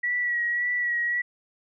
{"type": "tone with vibrato", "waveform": "sine", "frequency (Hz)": 1931, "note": "B6", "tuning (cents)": -39, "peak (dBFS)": -23, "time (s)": [0.03, 1.22], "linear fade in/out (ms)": 10, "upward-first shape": "sine", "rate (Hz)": 1.8, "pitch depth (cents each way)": 29, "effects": []}